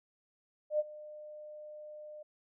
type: tone with ADSR envelope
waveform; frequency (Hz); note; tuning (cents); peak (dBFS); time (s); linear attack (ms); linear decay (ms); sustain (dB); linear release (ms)
sine; 604; D5; +48; -25; 0.7-2.23; 93; 33; -20; 9
effects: none